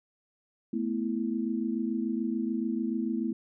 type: chord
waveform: sine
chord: A suspended second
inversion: none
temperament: equal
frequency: 220 / 246.9 / 329.6 Hz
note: A3 / B3 / E4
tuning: 0 / 0 / 0 cents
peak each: -31 / -32 / -33 dBFS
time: 0.73-3.33 s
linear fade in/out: 5 ms
effects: none